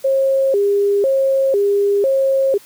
sine tone with vibrato, 466.2 Hz, A#4, in tune, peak -12 dBFS, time 0.04-2.58 s, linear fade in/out 10 ms, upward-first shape square, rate 1 Hz, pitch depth 250 cents each way, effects white hiss -45 dBFS RMS until 2.65 s

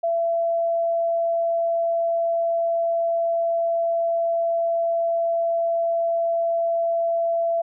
sine tone, 672 Hz, E5, 33 cents sharp, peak -19 dBFS, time 0.03-7.62 s, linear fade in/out 10 ms, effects none

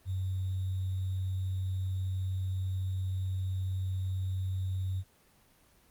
sine tone with sample-and-hold, 93.9 Hz, F#2, 26 cents sharp, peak -30 dBFS, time 0.05-5.04 s, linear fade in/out 50 ms, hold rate 3675 Hz, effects pink hiss -64 dBFS RMS until 5.9 s + Opus 24 kbps

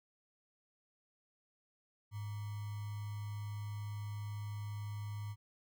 sine tone with sample-and-hold, 103.9 Hz, G#2, 1 cent sharp, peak -39 dBFS, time 2.11-5.36 s, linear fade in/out 50 ms, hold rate 1050 Hz, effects none

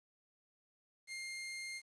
sawtooth tone, 2118 Hz, C7, 21 cents sharp, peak -39 dBFS, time 1.07-1.82 s, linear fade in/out 50 ms, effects resampled to 24000 Hz + 11-bit

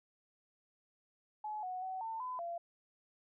sine tone with pitch steps, 851 / 737 / 753 / 897 / 1009 / 685 Hz, G#5 / F#5 / F#5 / A5 / B5 / F5, +42 / -7 / +30 / +33 / +37 / -34 cents, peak -38 dBFS, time 1.44-2.58 s, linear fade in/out 5 ms, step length 190 ms, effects none

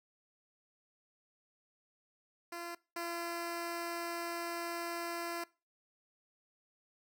10% pulse tone pair in turn, 342.9 / 341 Hz, F4 / F4, -32 / -41 cents, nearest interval unison, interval 9 cents, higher first, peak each -33 / -29 dBFS, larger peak second, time 2.52-2.75 / 2.96-5.44 s, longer second, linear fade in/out 5 ms, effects noise-tail reverb RT60 0.3 s tail -22 dB re dry

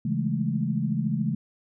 sine chord, A major seventh, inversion first, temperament just, 137.5 / 165 / 206.2 / 220 Hz, C#3 / E3 / G#3 / A3, -14 / +2 / -12 / 0 cents, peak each -29 dBFS, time 0.05-1.35 s, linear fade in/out 5 ms, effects none

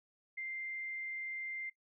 sine tone, 2093 Hz, C7, in tune, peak -39 dBFS, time 0.37-1.7 s, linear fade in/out 10 ms, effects noise-tail reverb RT60 0.1 s tail -18 dB re dry

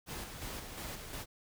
pink noise with tremolo, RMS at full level -42 dBFS, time 0.06-1.26 s, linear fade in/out 50 ms, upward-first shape square, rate 2.8 Hz, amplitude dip 40%, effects none

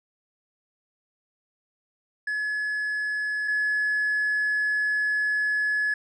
triangle tone pair in turn, 1702 / 1702 Hz, G#6 / G#6, +42 / +42 cents, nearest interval unison, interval 0 cents, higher neither, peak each -23 / -19 dBFS, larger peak second, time 2.27-3.48 / 3.48-5.94 s, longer second, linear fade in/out 5 ms, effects tanh soft clip ceiling -18 dBFS + resampled to 22050 Hz

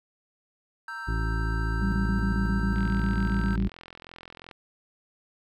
triangle chord, E diminished, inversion second, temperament equal, 932.3 / 1318.5 / 1568 Hz, Bb5 / E6 / G6, 0 / 0 / 0 cents, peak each -40 / -38 / -34 dBFS, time 0.88-3.56 s, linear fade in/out 2 ms
harmonic tone, 55 Hz, A1, in tune, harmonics 1 / 2 / 3 / 5 / 6 / 7, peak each -26 / -32 / -36 / -40 / -42 / -43 dBFS, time 1.07-3.69 s, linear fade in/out 20 ms
sine tone bursts, 194.7 Hz, G3, 12 cents flat, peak -25 dBFS, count 14, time 1.82-3.675 s, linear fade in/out 0 ms, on 100 ms, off 35 ms
click train, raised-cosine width 0.3 ms, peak -27 dBFS, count 76, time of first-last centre 2.76-4.512 s, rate 42.8 Hz
effects none

